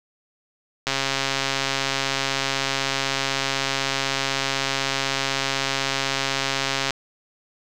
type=click train; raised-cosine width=0.2 ms; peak=-5 dBFS; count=822; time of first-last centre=0.87-6.907 s; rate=136 Hz; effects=none